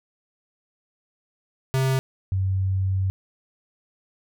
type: tone pair in turn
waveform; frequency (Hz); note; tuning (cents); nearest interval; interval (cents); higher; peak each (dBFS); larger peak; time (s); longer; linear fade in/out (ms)
square / sine; 132.5 / 95.24; C3 / G2; +22 / -49; tritone; 571; first; -20; neither; 1.74-1.99 / 2.32-3.1; second; 0
effects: none